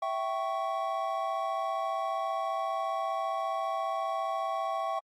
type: chord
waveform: triangle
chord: C# diminished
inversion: first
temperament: equal with one note detuned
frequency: 659.3 / 774.1 / 1108.7 Hz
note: E5 / G5 / C#6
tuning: 0 / -22 / 0 cents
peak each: -32 dBFS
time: 0.02-4.99 s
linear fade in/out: 5 ms
effects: AAC 48 kbps